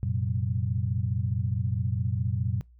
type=tone cluster; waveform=sine; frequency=91.5 / 116.2 / 130.9 / 185.8 Hz; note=F#2 / A#2 / C3 / F#3; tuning=-19 / -5 / +1 / +7 cents; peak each=-29 / -28 / -34 / -37 dBFS; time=0.03-2.61 s; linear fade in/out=0 ms; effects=noise-tail reverb RT60 0.2 s tail -24 dB re dry + added 60 Hz sine -52 dBFS peak until 2.79 s